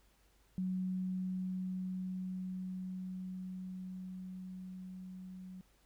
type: tone with level ramp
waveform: sine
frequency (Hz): 185.3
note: F#3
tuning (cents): +3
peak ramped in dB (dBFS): -33 to -46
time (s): 0.58-5.61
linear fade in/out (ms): 0
effects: added 50 Hz sine -68 dBFS peak until 5.85 s + pink hiss -71 dBFS RMS until 5.85 s